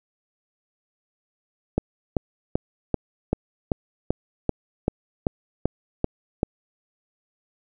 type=click train; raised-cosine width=2 ms; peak=-7 dBFS; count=13; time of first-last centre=1.78-6.431 s; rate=2.58 Hz; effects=none